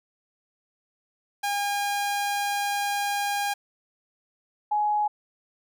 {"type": "tone pair in turn", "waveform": ["sawtooth", "sine"], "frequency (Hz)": [811, 838.6], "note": ["G#5", "G#5"], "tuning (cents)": [-41, 17], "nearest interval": "minor second", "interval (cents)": 58, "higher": "second", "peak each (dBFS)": -21, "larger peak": "neither", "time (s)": [[1.43, 3.54], [4.71, 5.08]], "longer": "first", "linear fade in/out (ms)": 10, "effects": []}